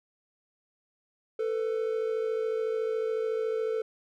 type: tone pair together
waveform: triangle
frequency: 444 / 497.9 Hz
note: A4 / B4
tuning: +16 / +14 cents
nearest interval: major second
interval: 198 cents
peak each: -26 / -32 dBFS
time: 1.39-3.82 s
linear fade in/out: 5 ms
effects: none